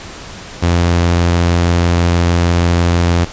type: tone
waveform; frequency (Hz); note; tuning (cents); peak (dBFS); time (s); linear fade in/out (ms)
sawtooth; 86.3; F2; -20; -6; 0.62-3.25; 10
effects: pink hiss -31 dBFS RMS until 3.32 s + resampled to 16000 Hz